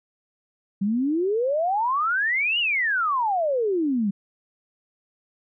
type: exponential two-way sweep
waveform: sine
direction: up then down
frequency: 190 to 2960 to 190 Hz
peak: -20 dBFS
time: 0.81-4.11 s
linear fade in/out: 10 ms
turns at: 2.59 s
effects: none